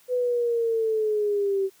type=linear sweep; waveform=sine; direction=down; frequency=502 to 382.9 Hz; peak=-21 dBFS; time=0.08-1.7 s; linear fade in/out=50 ms; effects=white hiss -58 dBFS RMS until 1.8 s + high-pass 100 Hz 12 dB/octave